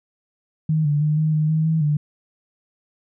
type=tone with pitch steps; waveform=sine; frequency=156.6 / 146.7 / 151.8 / 155.9 / 153.8 / 157.6 / 160.3 / 148.7 Hz; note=D#3 / D3 / D#3 / D#3 / D#3 / D#3 / E3 / D3; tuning=+11 / -2 / -42 / +4 / -20 / +23 / -48 / +22 cents; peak=-16 dBFS; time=0.69-1.97 s; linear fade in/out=5 ms; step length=160 ms; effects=none